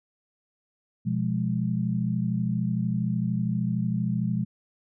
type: chord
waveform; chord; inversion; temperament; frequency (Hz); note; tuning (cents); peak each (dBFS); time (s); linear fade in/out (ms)
sine; F diminished; second; equal; 123.47 / 174.61 / 207.7; Cb3 / F3 / Ab3; 0 / 0 / 0; -28; 1.05-4.45; 20
effects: none